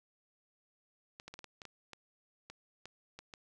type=clicks; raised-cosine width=0.2 ms; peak=-30 dBFS; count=12; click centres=1.199 / 1.28 / 1.34 / 1.391 / 1.443 / 1.618 / 1.653 / 1.933 / 2.5 / 2.856 / 3.19 / 3.338 s; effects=none